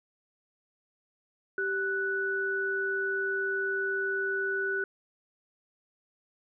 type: tone pair together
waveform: sine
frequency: 389.8 / 1482 Hz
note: G4 / F#6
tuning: -10 / +2 cents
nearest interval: octave + major seventh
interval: 2312 cents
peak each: -32 / -29 dBFS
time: 1.58-4.84 s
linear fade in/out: 2 ms
effects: none